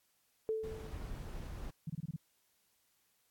sine tone with exponential decay, 440 Hz, A4, in tune, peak -30 dBFS, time 0.49-1.18 s, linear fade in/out 0 ms, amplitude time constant 150 ms
brown noise, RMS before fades -44 dBFS, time 0.63-1.71 s, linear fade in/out 10 ms
sine tone bursts, 157.9 Hz, D#3, 26 cents sharp, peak -36 dBFS, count 6, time 1.87-2.163 s, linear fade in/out 5 ms, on 28 ms, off 25 ms
effects white hiss -75 dBFS RMS until 3.3 s + AAC 64 kbps

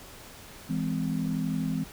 sine chord, E augmented, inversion none, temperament just, 164.81 / 206 / 257.5 Hz, E3 / G#3 / B#3, 0 / -14 / -28 cents, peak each -30 / -32 / -31 dBFS, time 0.69-1.84 s, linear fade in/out 10 ms, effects pink hiss -47 dBFS RMS until 1.92 s

